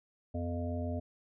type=harmonic tone with a mistuned harmonic; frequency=87.2 Hz; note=F2; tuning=2 cents flat; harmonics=1 / 3 / 5 / 7 / 8; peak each=-35 / -38 / -46 / -41 / -47 dBFS; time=0.34-1 s; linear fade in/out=10 ms; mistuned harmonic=3; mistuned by=-72 cents; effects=none